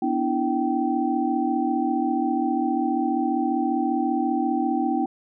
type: tone cluster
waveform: sine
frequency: 246.8 / 292.2 / 327.1 / 774 Hz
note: B3 / D4 / E4 / G5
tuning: -1 / -9 / -13 / -22 cents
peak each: -26 dBFS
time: 0.02-5.06 s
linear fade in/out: 5 ms
effects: none